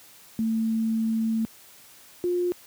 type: tone pair in turn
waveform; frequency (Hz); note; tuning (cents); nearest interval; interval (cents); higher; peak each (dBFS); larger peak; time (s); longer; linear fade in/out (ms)
sine; 223.5 / 354.8; A3 / F4; +27 / +27; minor sixth; 800; second; -22; neither; 0.39-1.45 / 2.24-2.52; first; 0
effects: white hiss -51 dBFS RMS until 2.66 s + high-pass 60 Hz 12 dB/octave